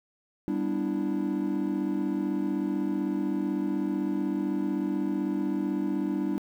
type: chord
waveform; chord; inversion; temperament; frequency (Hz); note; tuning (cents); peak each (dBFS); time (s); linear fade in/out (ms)
triangle; E minor seventh; first; equal; 196 / 246.9 / 293.7 / 329.6; G3 / B3 / D4 / E4; 0 / 0 / 0 / 0; -29 / -33 / -27 / -30; 0.48-6.38; 0
effects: tanh soft clip ceiling -17 dBFS + 10-bit